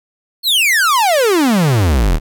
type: exponential sweep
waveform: 45% pulse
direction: down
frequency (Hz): 4435 to 34.85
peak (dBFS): -10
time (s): 0.43-2.2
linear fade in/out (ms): 50
effects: none